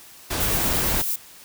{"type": "noise", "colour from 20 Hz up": "pink", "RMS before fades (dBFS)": -25, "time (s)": [0.3, 1.02], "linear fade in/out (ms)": 10}
{"type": "noise with tremolo", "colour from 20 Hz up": "violet", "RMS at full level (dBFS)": -24, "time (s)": [0.4, 1.16], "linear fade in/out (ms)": 5, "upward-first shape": "sine", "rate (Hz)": 8.8, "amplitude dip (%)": 25}
{"effects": ["white hiss -46 dBFS RMS until 1.44 s"]}